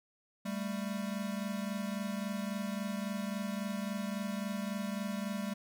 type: tone pair together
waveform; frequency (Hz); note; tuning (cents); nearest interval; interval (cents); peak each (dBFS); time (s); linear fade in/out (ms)
square; 197.95 / 221.6; G3 / A3; +17 / +13; major second; 196; -37 / -40; 0.45-5.54; 10
effects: none